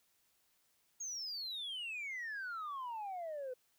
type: exponential sweep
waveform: sine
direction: down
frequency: 6630 to 493.9 Hz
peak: -38 dBFS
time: 1-3.54 s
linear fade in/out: 10 ms
effects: tanh soft clip ceiling -38 dBFS + white hiss -75 dBFS RMS until 3.78 s